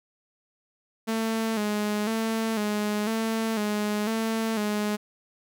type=tone with vibrato; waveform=sawtooth; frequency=216.3 Hz; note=A3; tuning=29 cents flat; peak=-21 dBFS; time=1.07-4.97 s; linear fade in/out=20 ms; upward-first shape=square; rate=1 Hz; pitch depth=58 cents each way; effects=none